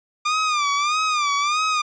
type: tone with vibrato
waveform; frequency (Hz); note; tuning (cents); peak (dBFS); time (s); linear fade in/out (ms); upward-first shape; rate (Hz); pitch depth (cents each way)
sawtooth; 1200; D6; +37; -15; 0.25-1.82; 10; sine; 1.6; 100
effects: resampled to 16000 Hz